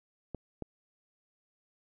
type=clicks; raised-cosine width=2 ms; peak=-24 dBFS; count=2; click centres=0.347 / 0.623 s; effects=none